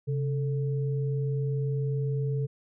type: tone pair together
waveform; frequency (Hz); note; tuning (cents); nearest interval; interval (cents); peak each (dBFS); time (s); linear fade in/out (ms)
sine; 136.25 / 440; C#3 / A4; -29 / 0; octave + minor sixth; 2029; -26 / -35; 0.07-2.47; 20
effects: none